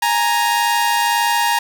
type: tone pair together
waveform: sawtooth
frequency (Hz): 831.2 / 933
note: G#5 / A#5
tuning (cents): +1 / +1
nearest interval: major second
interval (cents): 200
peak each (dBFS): -16 / -12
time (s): 0.02-1.59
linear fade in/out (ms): 5
effects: none